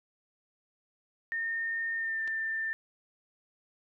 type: tone with pitch glide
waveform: sine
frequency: 1826 to 1788.4 Hz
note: A#6 to A6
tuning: -36 to +28 cents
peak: -30 dBFS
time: 1.32-2.73 s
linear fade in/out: 0 ms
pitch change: -36 cents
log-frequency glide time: 1.96-2.21 s
type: clicks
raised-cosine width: 0.2 ms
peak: -30 / -32 dBFS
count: 2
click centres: 2.276 / 2.279 s
effects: none